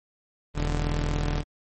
sawtooth tone pair together, 41.03 / 147.3 Hz, E1 / D3, -7 / +6 cents, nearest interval octave + minor seventh, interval 2213 cents, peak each -21 / -26 dBFS, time 0.54-1.44 s, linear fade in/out 50 ms, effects MP3 32 kbps

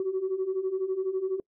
sine beating tone pair, 370 / 382 Hz, F#4 / G4, 0 / -45 cents, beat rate 12 Hz, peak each -31 / -27 dBFS, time 0-1.4 s, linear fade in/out 2 ms, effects noise-tail reverb RT60 0.1 s tail -26 dB re dry + tanh soft clip ceiling -21 dBFS

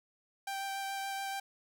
sawtooth tone with vibrato, 784 Hz, G5, in tune, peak -32 dBFS, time 0.47-1.4 s, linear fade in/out 5 ms, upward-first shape sine, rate 7 Hz, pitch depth 10 cents each way, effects none

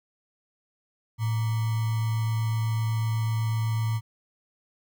sine tone with sample-and-hold, 111.5 Hz, A2, 23 cents sharp, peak -23 dBFS, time 1.18-4.01 s, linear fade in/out 50 ms, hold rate 1050 Hz, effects none

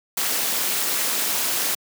white noise with amplitude modulation, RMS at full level -20 dBFS, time 0.17-1.75 s, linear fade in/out 5 ms, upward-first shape sine, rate 223 Hz, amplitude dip 70%, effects high-pass 200 Hz 12 dB/octave

